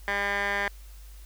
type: tone with band-pass filter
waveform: 15% pulse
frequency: 201.1 Hz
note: G3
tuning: 44 cents sharp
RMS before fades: -28 dBFS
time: 0.08-0.68 s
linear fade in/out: 0 ms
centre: 1600 Hz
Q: 3.1
effects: added 50 Hz sine -43 dBFS peak until 1.25 s + white hiss -56 dBFS RMS until 1.25 s